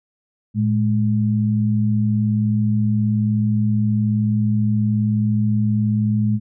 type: tone pair together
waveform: sine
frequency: 111.8 / 210.7 Hz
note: A2 / G#3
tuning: +28 / +25 cents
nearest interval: major seventh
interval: 1097 cents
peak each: -18 dBFS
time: 0.54-6.4 s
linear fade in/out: 50 ms
effects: none